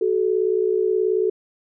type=tone pair together; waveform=sine; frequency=374 / 432.6 Hz; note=F#4 / A4; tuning=+19 / -29 cents; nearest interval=minor third; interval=252 cents; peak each=-20 dBFS; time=0.01-1.3 s; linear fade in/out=5 ms; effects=none